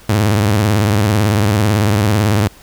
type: tone with vibrato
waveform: sawtooth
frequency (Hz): 104.2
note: G#2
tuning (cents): +6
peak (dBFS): -7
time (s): 0.09-2.48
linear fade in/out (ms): 5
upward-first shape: sine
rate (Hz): 18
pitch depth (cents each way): 150
effects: pink hiss -43 dBFS RMS until 2.62 s